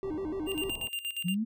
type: tone with vibrato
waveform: triangle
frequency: 345.8 Hz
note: F4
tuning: 17 cents flat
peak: -30 dBFS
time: 0.03-0.7 s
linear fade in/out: 0 ms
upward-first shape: square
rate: 6.8 Hz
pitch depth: 200 cents each way
type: low-pass noise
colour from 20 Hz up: pink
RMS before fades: -45 dBFS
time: 0.03-0.89 s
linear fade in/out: 10 ms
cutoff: 1100 Hz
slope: 96 dB/octave
type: tone with tremolo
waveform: square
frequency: 2794 Hz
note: F7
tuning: in tune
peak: -32 dBFS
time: 0.46-1.36 s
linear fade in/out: 50 ms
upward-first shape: square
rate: 8.5 Hz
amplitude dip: 75%
type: exponential sweep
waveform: sine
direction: up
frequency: 168.6 to 233.1 Hz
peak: -27 dBFS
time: 1.24-1.45 s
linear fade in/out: 20 ms
effects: none